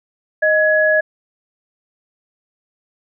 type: tone pair together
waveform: sine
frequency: 622.3 / 1681.6 Hz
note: D#5 / G#6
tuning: 0 / +21 cents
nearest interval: octave + perfect fourth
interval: 1721 cents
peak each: -14 dBFS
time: 0.42-1.01 s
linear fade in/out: 10 ms
effects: none